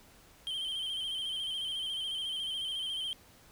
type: tone with vibrato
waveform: triangle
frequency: 3136 Hz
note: G7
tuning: in tune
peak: -32 dBFS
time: 0.47-3.13 s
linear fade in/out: 0 ms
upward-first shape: square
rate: 14 Hz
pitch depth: 39 cents each way
effects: pink hiss -59 dBFS RMS until 3.51 s